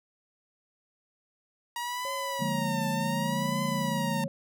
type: tone with vibrato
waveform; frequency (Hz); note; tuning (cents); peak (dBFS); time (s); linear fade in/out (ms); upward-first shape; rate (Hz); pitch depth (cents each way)
sawtooth; 950; A#5; +33; -28; 1.76-4.24; 2; triangle; 0.67; 120
type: tone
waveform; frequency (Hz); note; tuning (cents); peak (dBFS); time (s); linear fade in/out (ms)
sine; 550; C#5; -14; -36; 2.05-4.28; 0
type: chord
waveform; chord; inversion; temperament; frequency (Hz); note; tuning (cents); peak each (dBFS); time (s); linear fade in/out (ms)
sine; Bb dominant seventh; first; equal with one note detuned; 146.83 / 176.85 / 207.7 / 233.1; D3 / F3 / Ab3 / Bb3; 0 / +22 / 0 / 0; -34; 2.39-4.28; 20
effects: none